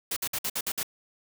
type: noise bursts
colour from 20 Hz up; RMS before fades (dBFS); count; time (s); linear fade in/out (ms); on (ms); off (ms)
white; -30; 7; 0.11-0.831; 5; 55; 56
effects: none

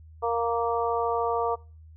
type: harmonic tone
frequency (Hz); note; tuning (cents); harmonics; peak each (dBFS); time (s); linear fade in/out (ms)
233.1; A#3; 0; 2 / 3 / 4 / 5; -27 / -29 / -30 / -31; 0.22-1.56; 20
effects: noise-tail reverb RT60 0.4 s tail -25 dB re dry + added 79 Hz sine -46 dBFS peak until 1.96 s

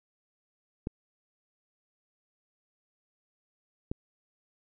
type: clicks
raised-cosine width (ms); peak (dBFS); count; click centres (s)
3; -19; 2; 0.871 / 3.915
effects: none

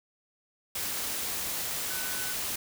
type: tone in noise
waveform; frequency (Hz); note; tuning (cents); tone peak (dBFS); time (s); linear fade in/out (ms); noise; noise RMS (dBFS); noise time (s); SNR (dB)
sine; 1500; F#6; +23; -40; 1.9-2.33; 5; white; -33; 0.75-2.56; -10
effects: none

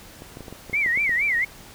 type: clicks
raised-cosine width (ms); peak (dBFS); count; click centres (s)
2; -24; 10; 0.221 / 0.371 / 0.407 / 0.482 / 0.526 / 0.697 / 0.73 / 0.862 / 0.975 / 1.094
type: tone with vibrato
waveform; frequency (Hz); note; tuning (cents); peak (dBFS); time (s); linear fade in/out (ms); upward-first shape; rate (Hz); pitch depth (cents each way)
sine; 2093; C7; 0; -19; 0.73-1.45; 10; sine; 4.3; 210
effects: pink hiss -45 dBFS RMS until 1.74 s

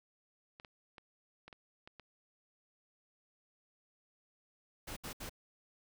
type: clicks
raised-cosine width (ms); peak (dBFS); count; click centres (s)
0.3; -35; 7; 0.599 / 0.648 / 0.982 / 1.48 / 1.528 / 1.875 / 1.997
type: noise bursts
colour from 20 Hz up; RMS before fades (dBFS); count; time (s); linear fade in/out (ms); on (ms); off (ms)
pink; -44; 3; 4.87-5.296; 10; 96; 69
effects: none

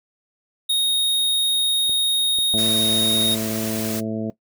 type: tone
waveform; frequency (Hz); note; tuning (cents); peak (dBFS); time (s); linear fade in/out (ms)
square; 3729; A#7; 0; -17; 0.69-3.35; 10
type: clicks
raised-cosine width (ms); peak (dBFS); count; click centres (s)
2; -25; 2; 1.895 / 2.387
type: harmonic tone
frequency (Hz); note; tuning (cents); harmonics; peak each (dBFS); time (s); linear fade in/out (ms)
109.9; A2; -2; 1 / 2 / 3 / 4 / 5 / 6; -33 / -25 / -31 / -32 / -35 / -32; 2.54-4.3; 0
type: noise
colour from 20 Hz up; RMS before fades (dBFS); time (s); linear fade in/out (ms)
white; -30; 2.57-4.01; 20
effects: noise-tail reverb RT60 0.1 s tail -17 dB re dry

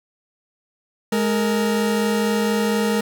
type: tone pair together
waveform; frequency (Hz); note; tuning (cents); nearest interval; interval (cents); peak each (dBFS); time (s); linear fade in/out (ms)
40% pulse; 209.7 / 463.6; G#3 / A#4; +17 / -10; octave + major second; 1373; -19 / -21; 1.12-3.01; 5
effects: none

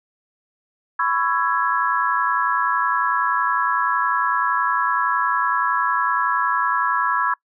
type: chord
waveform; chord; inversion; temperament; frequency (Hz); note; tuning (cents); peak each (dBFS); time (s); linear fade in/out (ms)
sine; C# minor seventh; third; just; 997.9 / 1108.7 / 1330.5 / 1663.1; B5 / C#6 / E6 / G#6; +18 / 0 / +16 / +2; -23; 0.99-7.34; 5
effects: noise-tail reverb RT60 0.1 s tail -24 dB re dry

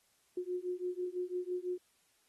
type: beating tone pair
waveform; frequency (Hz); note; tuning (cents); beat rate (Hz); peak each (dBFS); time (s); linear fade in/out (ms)
sine; 357.7 / 363.7; F4 / F#4; +41 / -30; 6; -38 / -38; 0.37-1.78; 5
effects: white hiss -72 dBFS RMS until 2.28 s + AAC 32 kbps

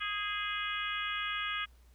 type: harmonic tone with a mistuned harmonic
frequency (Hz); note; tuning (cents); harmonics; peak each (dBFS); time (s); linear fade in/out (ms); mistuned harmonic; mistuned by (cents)
416.1; G#4; +3; 3 / 4 / 5 / 6 / 7 / 8; -38 / -39 / -40 / -41 / -41 / -42; 0-1.66; 20; 4; -26
effects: added 60 Hz sine -57 dBFS peak until 1.94 s + pink hiss -69 dBFS RMS until 1.94 s

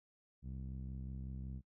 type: tone with low-pass filter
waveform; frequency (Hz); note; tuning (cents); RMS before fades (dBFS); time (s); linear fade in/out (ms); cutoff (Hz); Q
sawtooth; 65.41; C2; 0; -45; 0.42-1.62; 50; 180; 1.8
effects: noise-tail reverb RT60 0.1 s tail -22 dB re dry

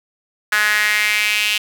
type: tone with high-pass filter sweep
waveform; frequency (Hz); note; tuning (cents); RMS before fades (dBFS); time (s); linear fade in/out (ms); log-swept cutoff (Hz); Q
sawtooth; 210.5; G#3; +24; -17; 0.52-1.58; 5; 1600 to 2800; 4.4
effects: none

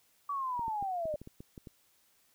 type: linear sweep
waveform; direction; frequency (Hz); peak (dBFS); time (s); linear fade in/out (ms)
sine; down; 1153 to 582; -32; 0.29-1.16; 5
type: clicks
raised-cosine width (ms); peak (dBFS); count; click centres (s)
3; -33; 10; 0.594 / 0.681 / 0.826 / 1.055 / 1.141 / 1.216 / 1.274 / 1.405 / 1.578 / 1.672
effects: white hiss -69 dBFS RMS until 2.34 s

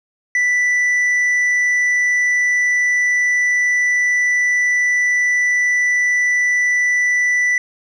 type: tone with tanh clipping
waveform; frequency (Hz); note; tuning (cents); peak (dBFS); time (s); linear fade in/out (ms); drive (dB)
sine; 1975.5; B6; 0; -14; 0.35-7.58; 2; 4
effects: none

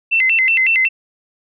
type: tone with vibrato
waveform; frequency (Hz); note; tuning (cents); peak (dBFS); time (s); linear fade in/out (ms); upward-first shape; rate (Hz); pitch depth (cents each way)
sine; 2349; D7; 0; -11; 0.11-0.89; 20; square; 5.4; 230
effects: none

